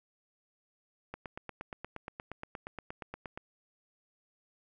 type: click train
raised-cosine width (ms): 0.5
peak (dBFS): -25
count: 20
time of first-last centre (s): 1.14-3.375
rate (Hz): 8.5
effects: none